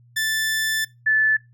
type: tone pair in turn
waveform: sawtooth / sine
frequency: 1760 / 1743.8 Hz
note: A6 / A6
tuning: 0 / -16 cents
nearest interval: unison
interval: 16 cents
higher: first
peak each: -17 / -15 dBFS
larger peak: second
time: 0.16-0.85 / 1.06-1.37 s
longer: first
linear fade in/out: 10 ms
effects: noise-tail reverb RT60 0.2 s tail -20 dB re dry + added 120 Hz sine -50 dBFS peak until 1.53 s